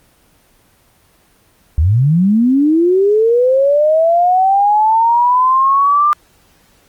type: linear sweep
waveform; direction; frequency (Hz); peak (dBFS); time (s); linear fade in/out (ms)
sine; up; 69.3 to 1200; -8; 1.78-6.13; 0
effects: pink hiss -52 dBFS RMS until 6.88 s + Opus 24 kbps